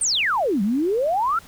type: exponential two-way sweep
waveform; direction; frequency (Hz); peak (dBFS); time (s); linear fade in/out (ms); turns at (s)
sine; down then up; 9440 to 188 to 1413; -18; 0.01-1.39; 5; 0.62
effects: pink hiss -47 dBFS RMS until 1.47 s